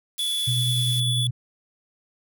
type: high-pass noise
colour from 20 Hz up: white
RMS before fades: -38 dBFS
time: 0.18-1 s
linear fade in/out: 0 ms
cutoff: 2700 Hz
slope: 12 dB/octave
type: tone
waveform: square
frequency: 3436 Hz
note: A7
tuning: 42 cents flat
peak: -24 dBFS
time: 0.19-1.27 s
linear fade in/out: 2 ms
type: tone with tremolo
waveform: sine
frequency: 123.47 Hz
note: B2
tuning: in tune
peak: -21 dBFS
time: 0.47-1.31 s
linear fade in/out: 10 ms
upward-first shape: sine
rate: 10 Hz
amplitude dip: 25%
effects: none